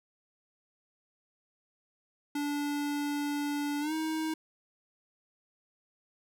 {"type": "tone with pitch glide", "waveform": "square", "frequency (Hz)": [290, 316.2], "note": ["D4", "D#4"], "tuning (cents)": [-22, 28], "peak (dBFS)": -31, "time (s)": [2.35, 4.34], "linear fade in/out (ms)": 5, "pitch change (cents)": 150, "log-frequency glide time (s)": [3.8, 3.93], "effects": []}